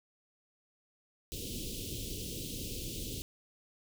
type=band-stop noise; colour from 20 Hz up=pink; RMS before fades=-40 dBFS; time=1.32-3.22 s; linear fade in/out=0 ms; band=490 to 2800 Hz; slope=48 dB/octave; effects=none